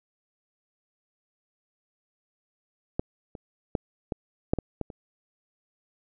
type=clicks; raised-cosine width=2 ms; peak=-12 / -26 / -11 / -15 / -8 / -15 / -16 / -27 dBFS; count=8; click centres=2.995 / 3.352 / 3.752 / 4.122 / 4.535 / 4.587 / 4.813 / 4.902 s; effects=none